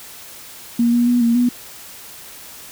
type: tone with pitch steps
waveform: sine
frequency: 235.9 / 239.6 / 243.3 / 233.2 / 244.2 Hz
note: A#3 / A#3 / B3 / A#3 / B3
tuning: +21 / +48 / -26 / +1 / -19 cents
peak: -12 dBFS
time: 0.79-1.49 s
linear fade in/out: 5 ms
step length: 140 ms
effects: white hiss -38 dBFS RMS until 2.71 s